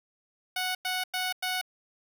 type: tone bursts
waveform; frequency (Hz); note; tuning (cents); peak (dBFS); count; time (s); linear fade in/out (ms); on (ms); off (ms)
10% pulse; 738; F#5; -5; -20; 4; 0.56-1.614; 5; 190; 98
effects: none